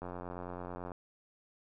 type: click train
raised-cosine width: 1 ms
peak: -28 dBFS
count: 81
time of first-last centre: 0.02-0.918 s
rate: 89.1 Hz
effects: none